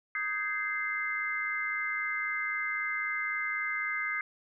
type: chord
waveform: sine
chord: Ab major seventh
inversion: second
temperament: just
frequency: 1245.9 / 1557.4 / 1661.2 / 2077 Hz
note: Eb6 / G6 / Ab6 / C7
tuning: +2 / -12 / 0 / -13 cents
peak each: -38 / -38 / -38 / -32 dBFS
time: 0.15-4.21 s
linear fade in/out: 2 ms
effects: none